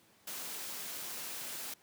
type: noise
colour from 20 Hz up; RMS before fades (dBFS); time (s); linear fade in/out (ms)
white; -42; 0.27-1.74; 5
effects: pink hiss -65 dBFS RMS until 1.82 s + high-pass 150 Hz 12 dB/octave